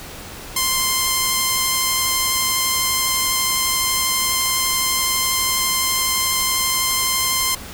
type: tone with vibrato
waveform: 5% pulse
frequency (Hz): 1046.5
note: C6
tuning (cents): 0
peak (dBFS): -5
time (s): 0.56-7.55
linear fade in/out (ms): 5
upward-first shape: triangle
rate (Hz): 12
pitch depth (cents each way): 12
effects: pink hiss -35 dBFS RMS until 7.73 s